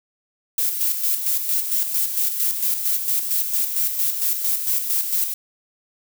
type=noise with tremolo; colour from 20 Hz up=violet; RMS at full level=-20 dBFS; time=0.58-5.34 s; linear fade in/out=2 ms; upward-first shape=square; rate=4.4 Hz; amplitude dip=50%; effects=none